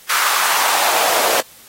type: noise with high-pass filter sweep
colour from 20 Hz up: pink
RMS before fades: -17 dBFS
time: 0.09-1.41 s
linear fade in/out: 10 ms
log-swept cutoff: 1300 to 570 Hz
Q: 2.2
effects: white hiss -44 dBFS RMS until 1.68 s + AAC 48 kbps